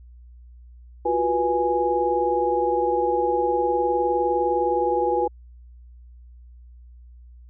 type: tone cluster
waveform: sine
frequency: 349.7 / 369.3 / 489.4 / 830 Hz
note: F4 / F#4 / B4 / G#5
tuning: +2 / -3 / -16 / -1 cents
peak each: -26 / -28 / -23 / -23 dBFS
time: 1.05-5.28 s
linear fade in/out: 10 ms
effects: added 60 Hz sine -43 dBFS peak until 7.49 s